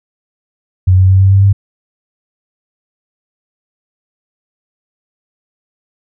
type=tone with pitch steps; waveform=sine; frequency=92.5 / 93.79 / 95.1 / 96.43 / 97.77 / 99.14 Hz; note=F#2 / F#2 / F#2 / G2 / G2 / G2; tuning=0 / +24 / +48 / -28 / -4 / +20 cents; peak=-4 dBFS; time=0.87-1.53 s; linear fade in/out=10 ms; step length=110 ms; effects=none